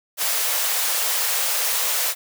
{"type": "high-pass noise", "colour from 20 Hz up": "white", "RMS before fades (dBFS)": -22, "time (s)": [0.17, 2.15], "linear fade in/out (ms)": 50, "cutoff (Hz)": 450, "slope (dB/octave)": 96, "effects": []}